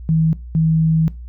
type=tone pair in turn; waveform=sine; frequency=160.5 / 160.5 Hz; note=E3 / E3; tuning=-46 / -46 cents; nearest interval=unison; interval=0 cents; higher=neither; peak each=-12 dBFS; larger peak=neither; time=0.09-0.33 / 0.55-1.08 s; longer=second; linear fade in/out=0 ms; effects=noise-tail reverb RT60 0.3 s tail -20 dB re dry + added 60 Hz sine -30 dBFS peak until 1.28 s